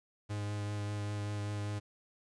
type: tone with vibrato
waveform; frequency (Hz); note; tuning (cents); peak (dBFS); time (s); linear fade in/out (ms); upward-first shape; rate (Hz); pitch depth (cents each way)
45% pulse; 103.5; G#2; -5; -35; 0.29-1.8; 20; triangle; 5.1; 16
effects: resampled to 22050 Hz + 11-bit